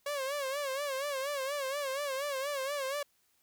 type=tone with vibrato; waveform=sawtooth; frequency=554.4 Hz; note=C#5; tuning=in tune; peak=-29 dBFS; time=0.06-3.03 s; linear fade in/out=5 ms; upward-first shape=sine; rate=4.2 Hz; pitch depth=100 cents each way; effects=white hiss -72 dBFS RMS until 3.42 s